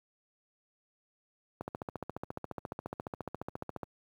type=click train; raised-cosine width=1 ms; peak=-23 dBFS; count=33; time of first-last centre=1.61-3.832 s; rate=14.4 Hz; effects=high-pass 80 Hz 12 dB/octave + 10-bit